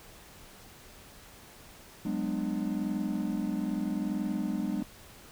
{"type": "chord", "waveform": "triangle", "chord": "G# half-diminished seventh", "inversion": "third", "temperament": "just", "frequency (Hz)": [186.89, 207.7, 249.2, 299], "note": ["F#3", "G#3", "B3", "D4"], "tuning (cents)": [18, 0, 16, 31], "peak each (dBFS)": [-34, -31, -34, -33], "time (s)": [2.05, 4.83], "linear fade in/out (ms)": 5, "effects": ["pink hiss -52 dBFS RMS until 5.31 s"]}